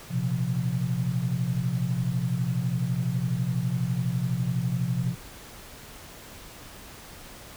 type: chord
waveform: sine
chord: Bb suspended second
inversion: none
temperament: equal with one note detuned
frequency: 118.78 / 130.81 / 174.61 Hz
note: Bb2 / C3 / F3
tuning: +33 / 0 / 0 cents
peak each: -30 / -27 / -29 dBFS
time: 0.09-5.16 s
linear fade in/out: 50 ms
effects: pink hiss -45 dBFS RMS until 7.56 s